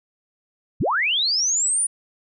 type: linear sweep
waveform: sine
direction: up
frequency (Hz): 33.1 to 9710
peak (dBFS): -18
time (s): 0.8-1.87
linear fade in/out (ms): 10
effects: none